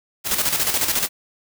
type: noise with tremolo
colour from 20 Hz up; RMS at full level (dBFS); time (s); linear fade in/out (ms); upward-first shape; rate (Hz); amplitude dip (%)
white; -19; 0.24-1.09; 50; square; 14; 55
effects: none